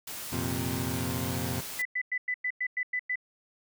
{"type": "noise", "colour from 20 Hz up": "white", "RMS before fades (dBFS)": -39, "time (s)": [0.07, 1.82], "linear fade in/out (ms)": 5}
{"type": "chord", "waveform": "20% pulse", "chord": "F suspended fourth", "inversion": "none", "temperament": "equal", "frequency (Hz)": [87.31, 116.54, 130.81], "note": ["F2", "Bb2", "C3"], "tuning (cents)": [0, 0, 0], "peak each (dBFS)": -30, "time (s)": [0.32, 1.61], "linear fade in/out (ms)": 10}
{"type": "tone bursts", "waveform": "sine", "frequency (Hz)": 1997, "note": "B6", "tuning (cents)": 19, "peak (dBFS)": -27, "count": 9, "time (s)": [1.79, 3.157], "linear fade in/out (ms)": 5, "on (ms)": 63, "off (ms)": 100}
{"effects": []}